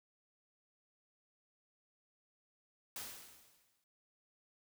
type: noise with exponential decay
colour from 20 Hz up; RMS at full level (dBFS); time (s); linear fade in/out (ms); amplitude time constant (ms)
white; -43; 2.96-3.84; 1; 190
effects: none